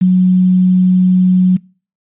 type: tone with quantisation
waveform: sine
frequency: 183.7 Hz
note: F#3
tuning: 12 cents flat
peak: -6 dBFS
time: 0.01-1.57 s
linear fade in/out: 10 ms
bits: 6
effects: noise-tail reverb RT60 0.4 s tail -25 dB re dry + resampled to 8000 Hz